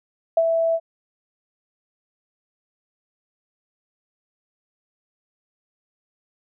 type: tone with ADSR envelope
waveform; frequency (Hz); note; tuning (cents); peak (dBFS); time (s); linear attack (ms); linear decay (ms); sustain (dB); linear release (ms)
sine; 659.3; E5; 0; -12; 0.37-0.8; 4; 50; -5; 54
effects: none